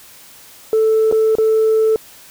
sine tone with dropouts, 440 Hz, A4, in tune, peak -9 dBFS, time 0.73-1.96 s, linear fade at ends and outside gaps 1 ms, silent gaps 1.114-1.124 / 1.353-1.384 s, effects tanh soft clip ceiling -8 dBFS + white hiss -42 dBFS RMS until 2.3 s

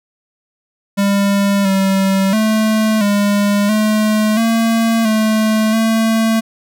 square tone with pitch steps, 199.7 / 193.3 / 217.8 / 203.5 / 214.7 / 227.3 / 217.7 / 223.7 Hz, G3 / G3 / A3 / G#3 / A3 / A#3 / A3 / A3, +32 / -24 / -17 / -35 / -42 / -43 / -18 / +29 cents, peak -12 dBFS, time 0.97-6.41 s, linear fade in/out 20 ms, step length 680 ms, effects none

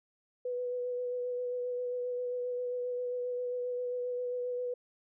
sine tone with vibrato, 493.9 Hz, B4, in tune, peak -32 dBFS, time 0.45-4.74 s, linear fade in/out 5 ms, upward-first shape sine, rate 7.5 Hz, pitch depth 16 cents each way, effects none

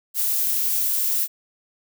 violet noise, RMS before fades -22 dBFS, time 0.14-1.28 s, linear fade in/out 50 ms, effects none

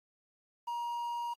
triangle tone with quantisation, 948 Hz, A#5, 29 cents sharp, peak -32 dBFS, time 0.67-1.34 s, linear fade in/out 10 ms, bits 10, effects AAC 48 kbps

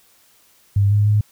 sine tone with pitch steps, 100.3 / 103.6 / 105 Hz, G2 / G#2 / G#2, +40 / -4 / +19 cents, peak -12 dBFS, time 0.76-1.21 s, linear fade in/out 5 ms, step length 150 ms, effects white hiss -55 dBFS RMS until 1.31 s

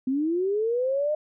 sine linear sweep, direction up, 252.5 to 615 Hz, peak -22 dBFS, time 0.07-1.15 s, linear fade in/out 5 ms, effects none

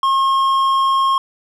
sine tone with hard clipping, 1077 Hz, C6, 50 cents sharp, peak -14 dBFS, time 0.03-1.18 s, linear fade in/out 2 ms, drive 6 dB, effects none

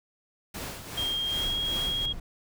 pink noise with tremolo, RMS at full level -36 dBFS, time 0.54-2.06 s, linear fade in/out 5 ms, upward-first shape sine, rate 2.6 Hz, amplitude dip 55%
sine tone with pitch glide, 3220 to 3276 Hz, G7 to G#7, +46 to -24 cents, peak -27 dBFS, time 0.97-2.13 s, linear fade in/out 10 ms, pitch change +30 cents, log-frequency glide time 1.34-1.46 s
brown noise, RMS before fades -37 dBFS, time 1.43-2.2 s, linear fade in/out 5 ms
effects none

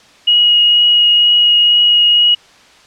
sine tone with vibrato, 2891 Hz, F#7, 41 cents flat, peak -6 dBFS, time 0.27-2.35 s, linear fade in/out 10 ms, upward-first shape triangle, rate 2.1 Hz, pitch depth 9 cents each way, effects white hiss -44 dBFS RMS until 2.86 s + low-pass 5000 Hz 12 dB/octave

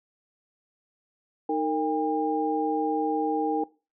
sine tone cluster, 309.6 / 458 / 804 Hz, D#4 / A#4 / G5, -9 / -31 / +44 cents, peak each -28 dBFS, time 1.49-3.64 s, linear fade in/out 5 ms, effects noise-tail reverb RT60 0.3 s tail -20 dB re dry

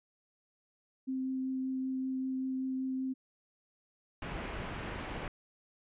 sine tone with vibrato, 261.6 Hz, C4, in tune, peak -32 dBFS, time 1.07-3.14 s, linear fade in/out 20 ms, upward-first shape triangle, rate 5.2 Hz, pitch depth 9 cents each way
pink low-pass noise, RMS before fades -40 dBFS, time 4.22-5.28 s, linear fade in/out 2 ms, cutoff 2900 Hz, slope 24 dB/octave
effects resampled to 8000 Hz

